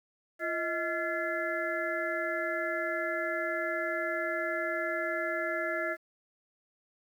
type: harmonic tone with a mistuned harmonic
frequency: 342.7 Hz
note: F4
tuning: 33 cents flat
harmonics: 1 / 2 / 4 / 5 / 6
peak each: -38 / -34 / -37 / -35 / -39 dBFS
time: 0.39-5.97 s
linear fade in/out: 50 ms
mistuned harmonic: 2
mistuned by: -130 cents
effects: 10-bit